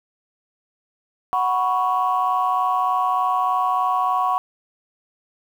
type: chord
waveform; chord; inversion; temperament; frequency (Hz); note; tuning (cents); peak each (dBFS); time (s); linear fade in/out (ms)
sine; F# suspended fourth; none; just; 740 / 986.7 / 1110; F#5 / B5 / C#6; 0 / -2 / +2; -21 / -23 / -20; 1.33-4.38; 0
effects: tanh soft clip ceiling -10 dBFS + 8-bit